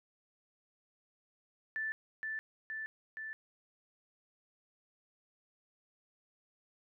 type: tone with echo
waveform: sine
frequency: 1760 Hz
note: A6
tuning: in tune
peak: -34 dBFS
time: 1.76-1.92 s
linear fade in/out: 0 ms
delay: 470 ms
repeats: 3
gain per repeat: -2 dB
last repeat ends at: 3.33 s
effects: none